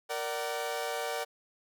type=chord; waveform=sawtooth; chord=Bb augmented; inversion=none; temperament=equal with one note detuned; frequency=466.2 / 587.3 / 755.5 Hz; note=Bb4 / D5 / F#5; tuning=0 / 0 / +36 cents; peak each=-33 dBFS; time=0.09-1.25 s; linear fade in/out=20 ms; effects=none